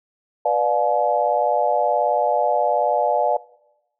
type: chord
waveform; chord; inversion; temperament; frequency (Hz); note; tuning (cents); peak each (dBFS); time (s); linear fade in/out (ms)
sine; B diminished seventh; none; just; 493.9 / 592.7 / 711.2 / 853.4; B4 / D5 / F5 / Ab5; 0 / +16 / +31 / +47; -24 / -21 / -21 / -22; 0.45-3.37; 5
effects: noise-tail reverb RT60 0.9 s tail -21 dB re dry